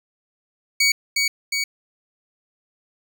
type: tone with echo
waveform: 20% pulse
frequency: 2250 Hz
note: C#7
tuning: 25 cents sharp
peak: -10 dBFS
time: 0.8-0.92 s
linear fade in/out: 5 ms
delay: 360 ms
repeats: 2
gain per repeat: -3 dB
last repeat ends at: 1.64 s
effects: none